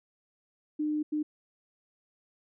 sine tone bursts at uneven times, 302.4 Hz, D#4, 49 cents flat, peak -27 dBFS, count 2, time 0.79-1.03 / 1.12-1.23 s, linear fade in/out 10 ms, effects none

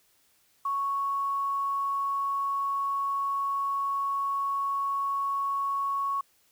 sine tone with quantisation, 1108.7 Hz, C#6, in tune, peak -26 dBFS, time 0.65-6.21 s, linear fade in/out 5 ms, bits 9, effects white hiss -66 dBFS RMS until 6.51 s

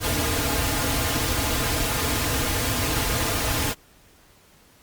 pink noise with comb filter, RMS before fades -24 dBFS, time 0-3.75 s, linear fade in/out 50 ms, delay 5.3 ms, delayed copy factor -1, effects pink hiss -55 dBFS RMS until 4.82 s + Opus 48 kbps

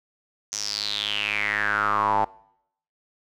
square tone with band-pass filter sweep, 52 Hz, G#1, 3 cents sharp, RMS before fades -25 dBFS, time 0.52-2.25 s, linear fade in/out 10 ms, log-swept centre 6200 to 820 Hz, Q 7.4, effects noise-tail reverb RT60 0.7 s tail -22 dB re dry

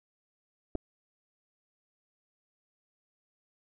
clicks, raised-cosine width 2 ms, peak -21 dBFS, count 2, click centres 0.752 / 0.755 s, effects none

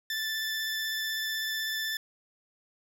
20% pulse tone with vibrato, 1760 Hz, A6, in tune, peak -25 dBFS, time 0.1-1.97 s, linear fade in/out 2 ms, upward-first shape square, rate 16 Hz, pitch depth 10 cents each way, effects none

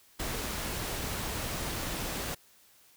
pink noise, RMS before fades -35 dBFS, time 0.19-2.35 s, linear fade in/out 10 ms, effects white hiss -61 dBFS RMS until 2.96 s

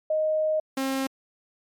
sine / sawtooth tone pair in turn, 622.3 / 267.6 Hz, D#5 / C4, 0 / +39 cents, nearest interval octave + minor third, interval 1461 cents, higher first, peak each -21 dBFS, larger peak neither, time 0.1-0.6 / 0.77-1.07 s, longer first, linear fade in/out 5 ms, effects MP3 96 kbps

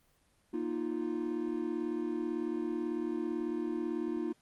triangle chord, Bb suspended fourth, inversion none, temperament equal with one note detuned, 236.2 / 311.1 / 349.2 Hz, Bb3 / Eb4 / F4, +23 / 0 / 0 cents, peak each -37 / -34 / -34 dBFS, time 0.53-4.33 s, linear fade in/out 10 ms, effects pink hiss -70 dBFS RMS until 4.41 s + Opus 24 kbps

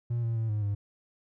triangle tone with pitch steps, 118.7 / 115.2 / 112.5 / 105.8 / 101.6 Hz, A#2 / A#2 / A2 / G#2 / G#2, +32 / -20 / +39 / +33 / -38 cents, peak -24 dBFS, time 0.1-0.75 s, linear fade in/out 10 ms, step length 130 ms, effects tanh soft clip ceiling -21 dBFS

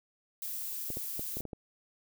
violet noise, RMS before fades -38 dBFS, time 0.42-1.41 s, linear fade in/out 2 ms
clicks, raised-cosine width 2 ms, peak -26 dBFS, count 7, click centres 0.903 / 0.971 / 1.194 / 1.37 / 1.405 / 1.453 / 1.532 s
effects none

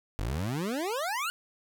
25% pulse exponential sweep, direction up, 46.25 to 1480 Hz, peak -26 dBFS, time 0.19-1.3 s, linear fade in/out 0 ms, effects none

